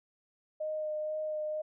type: tone with vibrato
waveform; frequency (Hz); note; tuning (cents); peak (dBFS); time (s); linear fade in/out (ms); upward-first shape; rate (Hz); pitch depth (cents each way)
sine; 615; D#5; -20; -32; 0.6-1.62; 10; sine; 2.1; 13
effects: none